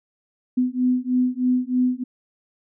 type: beating tone pair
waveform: sine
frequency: 250 / 253.2 Hz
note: B3 / B3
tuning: +21 / +43 cents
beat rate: 3.2 Hz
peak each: -21 dBFS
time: 0.57-2.04 s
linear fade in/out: 10 ms
effects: none